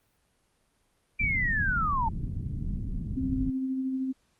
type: linear sweep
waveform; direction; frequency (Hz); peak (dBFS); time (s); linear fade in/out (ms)
sine; down; 2376 to 858; -25; 1.19-2.09; 10
type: low-pass noise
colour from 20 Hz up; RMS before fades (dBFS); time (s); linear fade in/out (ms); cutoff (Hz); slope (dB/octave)
pink; -32; 1.2-3.5; 5; 220; 24
type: tone with tremolo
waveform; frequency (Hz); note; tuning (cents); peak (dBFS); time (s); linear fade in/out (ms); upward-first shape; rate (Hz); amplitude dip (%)
sine; 262.6; C4; +6; -26; 3.16-4.13; 20; sine; 13; 30
effects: pink hiss -70 dBFS RMS until 4.39 s + Opus 32 kbps